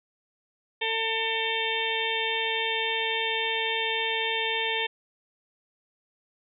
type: harmonic tone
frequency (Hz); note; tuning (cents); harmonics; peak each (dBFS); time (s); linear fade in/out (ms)
449.1; A4; +35; 1 / 2 / 4 / 5 / 6 / 7 / 8; -33 / -33 / -33 / -33 / -33 / -33 / -33; 0.81-4.87; 10
effects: none